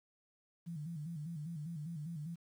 sine tone with vibrato, 158.7 Hz, D#3, 35 cents sharp, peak -40 dBFS, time 0.66-2.36 s, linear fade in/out 20 ms, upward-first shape square, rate 5 Hz, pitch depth 110 cents each way, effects 11-bit

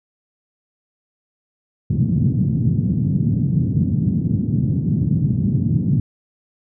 pink band-pass noise, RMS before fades -18 dBFS, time 1.9-6 s, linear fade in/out 5 ms, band 110 to 210 Hz, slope 24 dB/octave, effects none

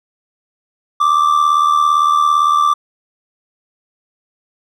triangle tone with amplitude modulation, 1174.7 Hz, D6, in tune, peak -5 dBFS, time 1-2.74 s, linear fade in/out 10 ms, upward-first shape sine, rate 77.7 Hz, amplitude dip 65%, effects none

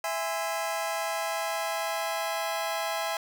sawtooth chord, E augmented, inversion none, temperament just, 659.3 / 824.1 / 1030.1 Hz, E5 / G#5 / B#5, 0 / -14 / -27 cents, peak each -28 / -29 / -32 dBFS, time 0.04-3.17 s, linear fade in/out 2 ms, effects none

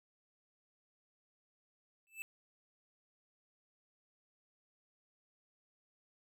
square tone with exponential growth, 2637 Hz, E7, in tune, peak -38 dBFS, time 2.07-2.22 s, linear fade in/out 0 ms, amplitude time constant 32 ms, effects none

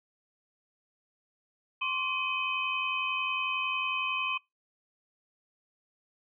sine tone cluster, 1050 / 1141 / 2521 / 3058 Hz, C6 / C#6 / D#7 / G7, +6 / +50 / +22 / -44 cents, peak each -35 / -38 / -30 / -38 dBFS, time 1.81-4.38 s, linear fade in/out 10 ms, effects noise-tail reverb RT60 0.2 s tail -25 dB re dry

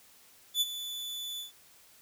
40% pulse tone with ADSR envelope, 3478 Hz, A7, 21 cents flat, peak -22 dBFS, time 0.54-1.52 s, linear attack 71 ms, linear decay 32 ms, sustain -13 dB, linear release 130 ms, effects white hiss -59 dBFS RMS until 2.01 s

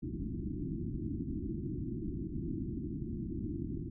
white low-pass noise, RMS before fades -38 dBFS, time 0.02-3.9 s, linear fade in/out 10 ms, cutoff 350 Hz, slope 96 dB/octave, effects none

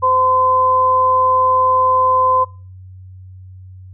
sine tone pair together, 515 / 1024.7 Hz, C5 / C6, -28 / -36 cents, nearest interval octave, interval 1192 cents, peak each -19 / -11 dBFS, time 0.02-2.45 s, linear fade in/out 20 ms, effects noise-tail reverb RT60 0.4 s tail -25 dB re dry + added 93 Hz sine -34 dBFS peak until 3.93 s

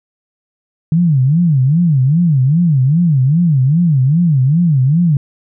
sine tone with vibrato, 150.3 Hz, D3, 40 cents sharp, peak -8 dBFS, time 0.92-5.17 s, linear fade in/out 2 ms, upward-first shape sine, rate 2.5 Hz, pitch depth 280 cents each way, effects none

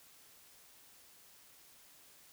silence, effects white hiss -61 dBFS RMS until 2.32 s

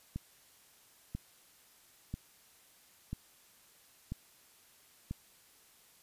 click train, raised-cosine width 5 ms, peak -25 dBFS, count 6, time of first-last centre 0.16-5.11 s, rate 1.01 Hz, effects white hiss -63 dBFS RMS until 6.02 s + resampled to 32000 Hz

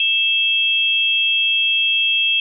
sine tone pair together, 2647 / 3248 Hz, E7 / G#7, +7 / -39 cents, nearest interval major third, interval 354 cents, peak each -17 dBFS, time 0-2.4 s, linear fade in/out 2 ms, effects none

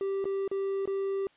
triangle tone with dropouts, 391.1 Hz, G4, 4 cents flat, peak -26 dBFS, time 0.01-1.27 s, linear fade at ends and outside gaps 1 ms, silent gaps 0.243-0.254 / 0.478-0.514 / 0.856-0.875 s, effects white hiss -63 dBFS RMS until 1.36 s + resampled to 8000 Hz

